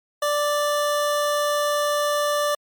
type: tone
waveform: 25% pulse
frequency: 587.3 Hz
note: D5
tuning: in tune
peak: -16 dBFS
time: 0.22-2.55 s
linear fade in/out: 5 ms
effects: MP3 96 kbps